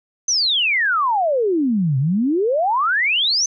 sine exponential two-way sweep, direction down then up, 6272 to 127 to 6272 Hz, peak -15 dBFS, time 0.28-3.46 s, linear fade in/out 5 ms, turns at 1.98 s, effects none

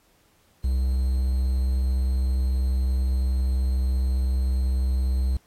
triangle tone with quantisation, 64.8 Hz, C2, 16 cents flat, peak -18 dBFS, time 0.64-5.37 s, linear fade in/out 5 ms, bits 8, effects pink hiss -63 dBFS RMS until 5.46 s + AAC 48 kbps

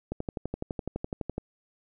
click train, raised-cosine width 2 ms, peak -18 dBFS, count 16, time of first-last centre 0.12-1.381 s, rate 11.9 Hz, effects none

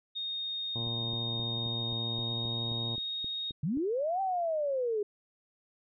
sine tone with pitch glide, 3702 to 3732 Hz, A#7 to A#7, -13 to +1 cents, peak -33 dBFS, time 0.15-3.52 s, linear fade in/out 20 ms, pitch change +14 cents, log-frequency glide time 1.45-2.7 s
harmonic tone, 116.54 Hz, A#2, in tune, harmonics 1 / 2 / 3 / 4 / 5 / 6 / 7 / 8 / 9, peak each -36 / -42 / -46 / -48 / -50 / -52 / -53 / -54 / -55 dBFS, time 0.75-2.96 s, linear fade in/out 10 ms
click train, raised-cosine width 3 ms, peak -32 dBFS, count 12, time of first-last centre 0.87-3.772 s, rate 3.79 Hz
sine linear two-way sweep, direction up then down, 130.81 to 784 to 402.9 Hz, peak -28 dBFS, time 3.63-5.03 s, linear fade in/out 5 ms, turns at 4.21 s
effects none

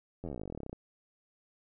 slowing click train, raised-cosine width 2 ms, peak -27 dBFS, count 25, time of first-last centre 0.24-0.73 s, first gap 11 ms, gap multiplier 1.05, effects none

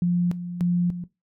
sine tone with tremolo, 175.7 Hz, F3, 11 cents sharp, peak -18 dBFS, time 0.02-1.04 s, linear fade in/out 2 ms, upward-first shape square, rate 1.7 Hz, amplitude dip 70%, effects noise-tail reverb RT60 0.2 s tail -17 dB re dry

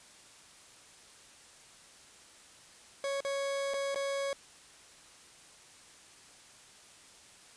40% pulse tone with dropouts, 554 Hz, C#5, 1 cent flat, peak -31 dBFS, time 3.04-4.33 s, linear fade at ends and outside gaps 1 ms, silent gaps 3.205-3.249 / 3.737-3.741 / 3.946-3.958 s, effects white hiss -56 dBFS RMS until 7.56 s + resampled to 22050 Hz

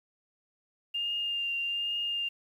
sine tone with vibrato, 2806 Hz, F7, 8 cents sharp, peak -29 dBFS, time 0.94-2.29 s, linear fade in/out 10 ms, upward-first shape triangle, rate 1.2 Hz, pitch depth 20 cents each way, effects 10-bit

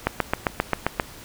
click train, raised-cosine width 0.5 ms, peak -4 dBFS, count 8, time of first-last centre 0.07-0.998 s, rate 7.54 Hz, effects pink hiss -43 dBFS RMS until 1.24 s

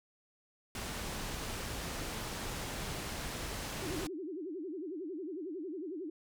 pink low-pass noise, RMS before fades -40 dBFS, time 0.75-4.07 s, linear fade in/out 2 ms, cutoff 11000 Hz, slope 12 dB/octave
sine tone with vibrato, 340.1 Hz, F4, 46 cents flat, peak -38 dBFS, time 3.82-6.1 s, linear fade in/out 5 ms, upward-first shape sine, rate 11 Hz, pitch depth 250 cents each way
effects none

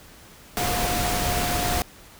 sine tone in noise, 713 Hz, F5, 36 cents sharp, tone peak -28 dBFS, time 0.57-1.82 s, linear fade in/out 0 ms, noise pink, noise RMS -25 dBFS, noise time 0.57-1.82 s, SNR -6 dB, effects pink hiss -48 dBFS RMS until 2.19 s

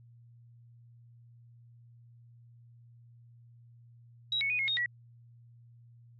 sine tone with pitch steps, 3856 / 2211 / 2479 / 2161 / 3716 / 1933 Hz, B7 / C#7 / D#7 / C#7 / A#7 / B6, -42 / -5 / -7 / -45 / -6 / -38 cents, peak -28 dBFS, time 4.32-4.86 s, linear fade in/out 2 ms, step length 90 ms, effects added 118 Hz sine -54 dBFS peak until 6.19 s + AAC 64 kbps

